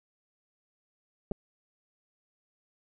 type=clicks; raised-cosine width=2 ms; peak=-20 dBFS; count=2; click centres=1.313 / 1.318 s; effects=none